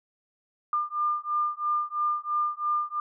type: beating tone pair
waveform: sine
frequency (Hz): 1200 / 1203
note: D6 / D6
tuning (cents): +37 / +41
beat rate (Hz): 3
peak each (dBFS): -28 / -28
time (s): 0.73-3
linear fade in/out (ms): 2
effects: none